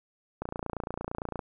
click train, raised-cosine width 1 ms, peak -19 dBFS, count 29, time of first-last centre 0.42-1.392 s, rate 28.8 Hz, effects none

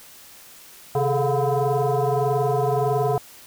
sine tone with frequency modulation, 153.3 Hz, D#3, 25 cents flat, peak -18 dBFS, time 0.95-3.18 s, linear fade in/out 2 ms, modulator 285 Hz, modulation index 2.6, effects white hiss -46 dBFS RMS until 3.46 s

